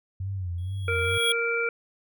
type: tone with vibrato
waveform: sine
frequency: 92.1 Hz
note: F#2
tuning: 7 cents flat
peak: -28 dBFS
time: 0.2-1.18 s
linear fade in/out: 5 ms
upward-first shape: sine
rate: 2.2 Hz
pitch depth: 110 cents each way
type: tone with exponential growth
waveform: square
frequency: 3322 Hz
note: G#7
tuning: in tune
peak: -21 dBFS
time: 0.58-1.32 s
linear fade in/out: 2 ms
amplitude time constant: 160 ms
type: harmonic tone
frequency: 466.2 Hz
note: A#4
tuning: in tune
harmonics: 1 / 3 / 5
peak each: -28 / -28 / -28 dBFS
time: 0.88-1.69 s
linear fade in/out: 2 ms
effects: none